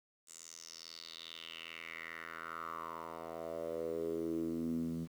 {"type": "tone with band-pass filter sweep", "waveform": "10% pulse", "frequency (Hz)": 82.41, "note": "E2", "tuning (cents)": 0, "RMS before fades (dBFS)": -42, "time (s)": [0.26, 5.08], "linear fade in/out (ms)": 50, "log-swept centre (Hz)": [7900, 190], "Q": 4.7, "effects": ["10-bit"]}